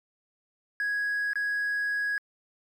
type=tone with dropouts; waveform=triangle; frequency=1661.2 Hz; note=G#6; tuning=in tune; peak=-23 dBFS; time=0.8-2.18 s; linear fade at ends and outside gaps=1 ms; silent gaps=1.333-1.356 s; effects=tanh soft clip ceiling -21 dBFS + MP3 96 kbps